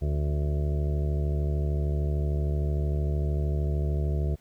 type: harmonic tone with a mistuned harmonic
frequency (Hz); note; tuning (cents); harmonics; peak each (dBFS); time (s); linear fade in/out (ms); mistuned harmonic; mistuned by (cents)
73.2; D2; -5; 1 / 2 / 3 / 4 / 5 / 6 / 7 / 8 / 9; -25 / -30 / -43 / -47 / -38 / -42 / -48 / -48 / -43; 0.01-4.36; 20; 7; +16
effects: pink hiss -63 dBFS RMS until 4.4 s